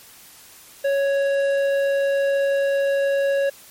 sine tone with tanh clipping, 555 Hz, C#5, 2 cents sharp, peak -19 dBFS, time 0.84-3.5 s, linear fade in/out 10 ms, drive 11 dB, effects white hiss -46 dBFS RMS until 3.7 s + MP3 64 kbps

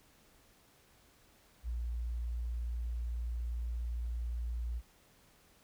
sine tone, 58.8 Hz, A#1, 16 cents sharp, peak -34 dBFS, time 1.63-4.82 s, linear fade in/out 50 ms, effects pink hiss -65 dBFS RMS until 5.63 s

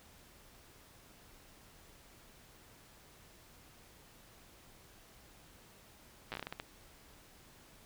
slowing click train, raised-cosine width 0.3 ms, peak -24 dBFS, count 10, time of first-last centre 6.32-6.599 s, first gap 8 ms, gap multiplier 1.32, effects pink hiss -60 dBFS RMS until 7.85 s

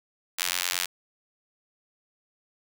sawtooth tone with high-pass filter, 89.2 Hz, F2, 37 cents sharp, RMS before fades -29 dBFS, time 0.38-0.86 s, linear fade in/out 10 ms, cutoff 2500 Hz, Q 0.62, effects none

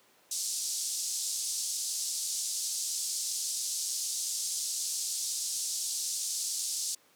white band-pass noise, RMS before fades -34 dBFS, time 0.31-6.95 s, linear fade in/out 5 ms, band 4700 to 8900 Hz, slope 24 dB/octave, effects pink hiss -63 dBFS RMS until 7.15 s + high-pass 300 Hz 12 dB/octave

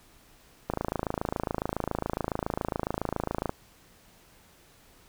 click train, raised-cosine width 1 ms, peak -14 dBFS, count 77, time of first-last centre 0.7-3.494 s, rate 27.2 Hz, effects pink hiss -58 dBFS RMS until 5.08 s

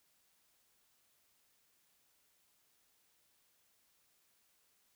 silence, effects white hiss -74 dBFS RMS until 4.95 s

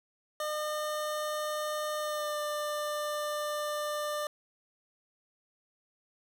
25% pulse tone with pitch glide, 606 to 596.3 Hz, D#5 to D5, -46 to +26 cents, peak -28 dBFS, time 0.4-4.27 s, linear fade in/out 2 ms, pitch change -28 cents, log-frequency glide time 1.99-2.4 s, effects none

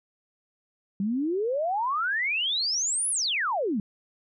sine exponential two-way sweep, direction up then down, 189.3 to 10840 to 189.3 Hz, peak -24 dBFS, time 1-3.8 s, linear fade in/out 2 ms, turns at 3.1 s, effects none

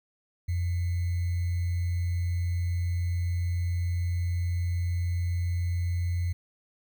sine tone with sample-and-hold, 87.31 Hz, F2, in tune, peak -25 dBFS, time 0.48-6.33 s, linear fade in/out 10 ms, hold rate 2100 Hz, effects none

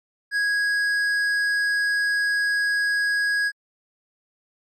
triangle tone with tanh clipping, 1655 Hz, G#6, 6 cents flat, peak -21 dBFS, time 0.31-3.52 s, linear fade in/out 50 ms, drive 13 dB, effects MP3 96 kbps

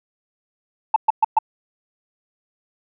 sine tone bursts, 880 Hz, A5, in tune, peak -9 dBFS, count 4, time 0.94-1.388 s, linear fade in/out 5 ms, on 22 ms, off 120 ms, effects tanh soft clip ceiling -6 dBFS

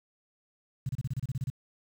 sine tone bursts, 129.5 Hz, C3, 17 cents flat, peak -28 dBFS, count 11, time 0.86-1.502 s, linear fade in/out 5 ms, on 32 ms, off 29 ms, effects 9-bit

